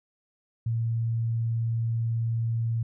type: tone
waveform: sine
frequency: 114.8 Hz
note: A#2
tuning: 26 cents flat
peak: -24 dBFS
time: 0.66-2.83 s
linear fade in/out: 5 ms
effects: none